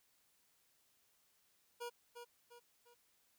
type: tone with echo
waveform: 25% pulse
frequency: 478.5 Hz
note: A#4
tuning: 45 cents sharp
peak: -39 dBFS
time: 1.8-1.9 s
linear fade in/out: 20 ms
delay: 350 ms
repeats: 3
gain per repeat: -7 dB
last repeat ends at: 2.95 s
effects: white hiss -75 dBFS RMS until 3.38 s